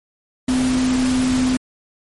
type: tone in noise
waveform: sine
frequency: 255.3 Hz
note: C4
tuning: 42 cents flat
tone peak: -15 dBFS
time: 0.48-1.57 s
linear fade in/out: 5 ms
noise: pink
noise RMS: -26 dBFS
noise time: 0.48-1.57 s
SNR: +8 dB
effects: MP3 48 kbps